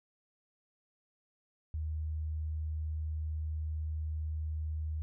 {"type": "tone", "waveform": "sine", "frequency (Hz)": 77.78, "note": "D#2", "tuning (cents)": 0, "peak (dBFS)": -33, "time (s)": [1.74, 5.02], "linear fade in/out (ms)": 0, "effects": []}